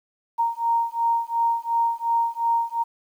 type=beating tone pair; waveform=sine; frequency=927 / 929.8 Hz; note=A#5 / A#5; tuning=-10 / -5 cents; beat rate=2.8 Hz; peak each=-23 dBFS; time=0.38-2.84 s; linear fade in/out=20 ms; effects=9-bit